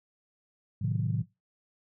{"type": "chord", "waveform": "sine", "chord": "A diminished seventh", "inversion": "none", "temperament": "equal with one note detuned", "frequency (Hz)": [110, 130.81, 157.28, 185], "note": ["A2", "C3", "Eb3", "Gb3"], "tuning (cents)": [0, 0, 19, 0], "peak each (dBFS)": [-30, -32, -32, -35], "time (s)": [0.81, 1.23], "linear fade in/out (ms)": 10, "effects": ["noise-tail reverb RT60 0.2 s tail -17 dB re dry", "tanh soft clip ceiling -16 dBFS"]}